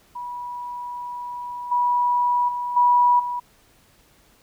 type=tone with level steps; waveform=sine; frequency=975 Hz; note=B5; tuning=23 cents flat; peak=-29 / -17 / -24 / -13 / -24 dBFS; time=0.15-3.4 s; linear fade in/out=10 ms; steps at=1.71 / 2.48 / 2.76 / 3.19 s; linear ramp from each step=10 ms; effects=pink hiss -57 dBFS RMS until 4.42 s